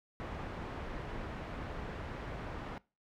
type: low-pass noise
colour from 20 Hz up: pink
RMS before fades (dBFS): -42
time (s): 0.2-2.78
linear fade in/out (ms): 0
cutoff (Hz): 1800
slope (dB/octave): 12
effects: noise-tail reverb RT60 0.3 s tail -22 dB re dry